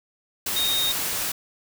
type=tone in noise; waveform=sine; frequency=3715 Hz; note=A#7; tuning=7 cents flat; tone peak=-22 dBFS; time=0.56-0.92 s; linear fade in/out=5 ms; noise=white; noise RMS=-27 dBFS; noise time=0.46-1.32 s; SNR=+2 dB; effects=none